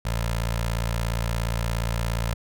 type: tone with notch filter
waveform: 15% pulse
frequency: 57.1 Hz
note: A#1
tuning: 35 cents flat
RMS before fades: -26 dBFS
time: 0.05-2.34 s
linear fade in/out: 5 ms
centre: 270 Hz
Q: 0.63
effects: none